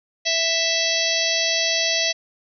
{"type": "harmonic tone with a mistuned harmonic", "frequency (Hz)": 659.3, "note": "E5", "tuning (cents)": 0, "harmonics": [1, 3, 4, 5, 6, 7, 8, 9], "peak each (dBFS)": [-27, -27, -27, -27, -27, -27, -27, -27], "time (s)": [0.25, 2.13], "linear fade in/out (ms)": 20, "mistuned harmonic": 7, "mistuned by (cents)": -27, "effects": []}